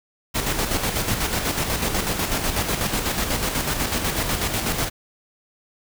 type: noise with tremolo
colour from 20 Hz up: pink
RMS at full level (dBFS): -22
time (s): 0.34-4.9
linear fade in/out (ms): 20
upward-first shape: square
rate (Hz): 8.1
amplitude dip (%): 45
effects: none